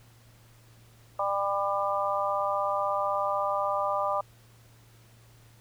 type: harmonic tone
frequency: 199.1 Hz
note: G3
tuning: 27 cents sharp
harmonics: 3 / 4 / 5 / 6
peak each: -30 / -32 / -32 / -30 dBFS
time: 1.19-4.21 s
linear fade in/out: 5 ms
effects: added 115 Hz sine -55 dBFS peak until 5.6 s + pink hiss -60 dBFS RMS until 5.6 s